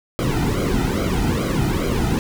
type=noise with flanger; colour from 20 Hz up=brown; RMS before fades=-20 dBFS; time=0.19-2.19 s; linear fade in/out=0 ms; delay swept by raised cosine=1.1 to 1.84 ms; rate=2.4 Hz; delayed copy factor=-0.85; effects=none